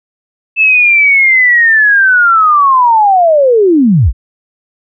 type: linear sweep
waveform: sine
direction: down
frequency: 2637 to 38.89 Hz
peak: -4 dBFS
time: 0.56-4.13 s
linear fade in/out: 50 ms
effects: none